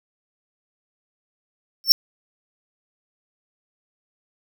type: tone with exponential growth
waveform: square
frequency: 5410 Hz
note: E8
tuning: 44 cents sharp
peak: -4 dBFS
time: 1.84-1.92 s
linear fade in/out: 0 ms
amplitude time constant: 16 ms
effects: none